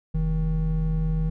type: tone pair together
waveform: triangle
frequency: 44.46 / 158.9 Hz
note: F1 / D#3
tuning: +32 / +37 cents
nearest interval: octave + minor seventh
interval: 2205 cents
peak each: -22 dBFS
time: 0.14-1.3 s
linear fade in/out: 10 ms
effects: none